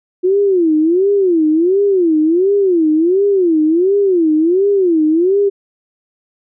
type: tone with vibrato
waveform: sine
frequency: 353.1 Hz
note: F4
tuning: 19 cents sharp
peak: -9 dBFS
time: 0.23-5.5 s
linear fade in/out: 20 ms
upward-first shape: sine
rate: 1.4 Hz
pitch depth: 240 cents each way
effects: none